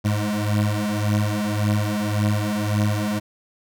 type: beating tone pair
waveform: 25% pulse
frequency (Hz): 103.7 / 105.5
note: G#2 / G#2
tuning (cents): -2 / +28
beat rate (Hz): 1.8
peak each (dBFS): -19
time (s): 0.04-3.2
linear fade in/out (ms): 20
effects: none